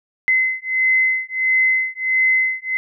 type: beating tone pair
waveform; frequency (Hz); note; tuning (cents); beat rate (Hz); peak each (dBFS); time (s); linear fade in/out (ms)
sine; 2048 / 2049.5; C7 / C7; -38 / -36; 1.5; -18 / -18; 0.28-2.77; 0
effects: none